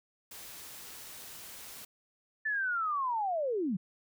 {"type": "noise", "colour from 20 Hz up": "white", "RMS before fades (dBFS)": -47, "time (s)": [0.31, 1.85], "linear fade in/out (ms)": 5}
{"type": "linear sweep", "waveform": "sine", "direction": "down", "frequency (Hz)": [1769, 164.81], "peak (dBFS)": -29, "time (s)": [2.45, 3.77], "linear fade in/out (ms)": 10}
{"effects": []}